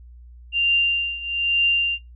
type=tone with tremolo; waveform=sine; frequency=2785 Hz; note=F7; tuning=5 cents flat; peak=-14 dBFS; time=0.52-1.99 s; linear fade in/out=50 ms; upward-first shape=triangle; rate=1.1 Hz; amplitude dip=85%; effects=noise-tail reverb RT60 0.2 s tail -25 dB re dry + added 60 Hz sine -41 dBFS peak until 2.15 s